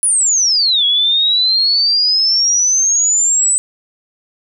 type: exponential two-way sweep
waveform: sine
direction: down then up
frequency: 10140 to 3322 to 8100 Hz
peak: -10 dBFS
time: 0.03-3.58 s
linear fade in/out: 0 ms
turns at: 0.85 s
effects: none